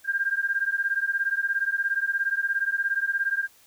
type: beating tone pair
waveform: sine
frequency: 1591 / 1608 Hz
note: G6 / G6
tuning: +25 / +44 cents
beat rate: 17 Hz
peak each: -26 dBFS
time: 0.04-3.48 s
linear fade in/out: 50 ms
effects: white hiss -57 dBFS RMS until 3.66 s